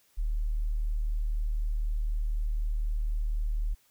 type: tone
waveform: sine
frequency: 38 Hz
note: D#1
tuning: 40 cents flat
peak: -26 dBFS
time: 0.17-3.75 s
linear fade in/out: 20 ms
effects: white hiss -66 dBFS RMS until 3.9 s